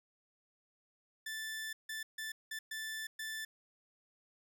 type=tone bursts at uneven times; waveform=sawtooth; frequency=1760 Hz; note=A6; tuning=in tune; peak=-36 dBFS; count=6; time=1.26-1.73 / 1.89-2.03 / 2.18-2.32 / 2.51-2.59 / 2.71-3.07 / 3.19-3.45 s; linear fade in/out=5 ms; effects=none